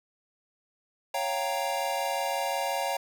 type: chord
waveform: square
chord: G half-diminished seventh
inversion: second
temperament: equal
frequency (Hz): 554.4 / 698.5 / 784 / 932.3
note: Db5 / F5 / G5 / Bb5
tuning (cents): 0 / 0 / 0 / 0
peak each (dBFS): -34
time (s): 1.14-2.97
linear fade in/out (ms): 5
effects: none